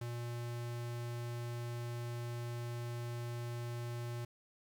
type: tone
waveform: square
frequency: 119.3 Hz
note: A#2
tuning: 41 cents sharp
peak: -40 dBFS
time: 0.01-4.25 s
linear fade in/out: 5 ms
effects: 11-bit